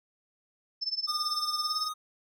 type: tone with tremolo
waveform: sine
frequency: 5274 Hz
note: E8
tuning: in tune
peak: -26 dBFS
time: 0.81-1.89 s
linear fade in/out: 20 ms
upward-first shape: sine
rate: 18 Hz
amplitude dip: 90%
type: tone with pitch glide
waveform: square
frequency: 1215 to 1242.7 Hz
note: D#6 to D#6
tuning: -42 to -3 cents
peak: -34 dBFS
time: 1.07-1.94 s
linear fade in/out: 20 ms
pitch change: +39 cents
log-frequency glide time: 1.63-1.77 s
effects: none